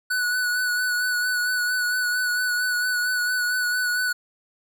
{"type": "tone with vibrato", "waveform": "square", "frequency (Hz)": 1480, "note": "F#6", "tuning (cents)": 0, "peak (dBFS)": -22, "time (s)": [0.1, 4.13], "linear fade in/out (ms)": 10, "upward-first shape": "sine", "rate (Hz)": 4.4, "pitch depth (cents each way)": 26, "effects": []}